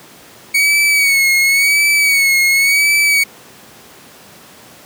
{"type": "tone with vibrato", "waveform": "40% pulse", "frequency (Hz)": 2233, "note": "C#7", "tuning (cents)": 12, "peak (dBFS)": -9, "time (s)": [0.54, 3.24], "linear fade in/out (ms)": 10, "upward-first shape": "sine", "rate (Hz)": 0.93, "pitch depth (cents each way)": 60, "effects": ["pink hiss -40 dBFS RMS until 4.85 s", "high-pass 150 Hz 12 dB/octave"]}